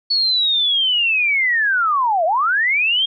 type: linear two-way sweep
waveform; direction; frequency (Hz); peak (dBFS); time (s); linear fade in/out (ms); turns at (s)
sine; down then up; 4435 to 619 to 3269; -14; 0.1-3.06; 10; 2.25
effects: none